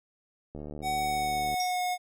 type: click train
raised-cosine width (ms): 2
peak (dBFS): -27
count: 75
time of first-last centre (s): 0.55-1.542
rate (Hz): 74.6
type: tone with pitch glide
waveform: square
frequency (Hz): 750 to 724.9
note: F#5 to F#5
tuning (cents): +23 to -36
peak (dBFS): -28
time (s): 0.82-1.98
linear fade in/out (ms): 50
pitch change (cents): -59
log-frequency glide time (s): 0.96-1.82
type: tone with exponential decay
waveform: sine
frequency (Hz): 5588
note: F8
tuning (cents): 0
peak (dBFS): -28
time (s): 1.6-1.8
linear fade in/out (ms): 1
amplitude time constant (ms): 43
effects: none